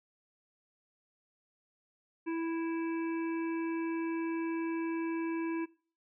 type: harmonic tone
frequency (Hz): 329.6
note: E4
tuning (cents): 0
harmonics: 1 / 3 / 5 / 7 / 8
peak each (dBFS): -32 / -44 / -48 / -49 / -52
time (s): 2.26-5.66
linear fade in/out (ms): 20
effects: noise-tail reverb RT60 0.4 s tail -21 dB re dry